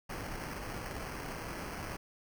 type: noise with sample-and-hold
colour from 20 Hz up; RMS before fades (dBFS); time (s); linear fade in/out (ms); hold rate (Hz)
pink; -41; 0.09-1.97; 10; 3675
effects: none